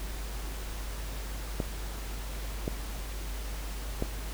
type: clicks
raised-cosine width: 2 ms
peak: -16 dBFS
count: 3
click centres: 1.602 / 2.679 / 4.024 s
effects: added 50 Hz sine -35 dBFS peak until 4.33 s + pink hiss -43 dBFS RMS until 4.33 s